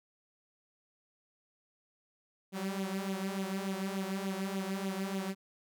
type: tone with flanger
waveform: sawtooth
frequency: 193 Hz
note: G3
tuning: 27 cents flat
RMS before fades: -36 dBFS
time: 2.52-5.35 s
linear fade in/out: 50 ms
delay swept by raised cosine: 0.28 to 4.78 ms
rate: 3.4 Hz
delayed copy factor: +0.65
effects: none